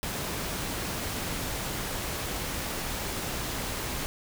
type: noise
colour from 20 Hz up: pink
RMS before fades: -33 dBFS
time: 0.03-4.06 s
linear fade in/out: 0 ms
effects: none